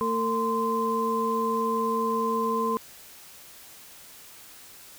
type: tone cluster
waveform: sine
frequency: 225.8 / 453.1 / 1036 Hz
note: A3 / A#4 / C6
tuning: +45 / -49 / -17 cents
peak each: -30 / -28 / -26 dBFS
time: 0.01-2.77 s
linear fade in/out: 0 ms
effects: white hiss -48 dBFS RMS until 4.98 s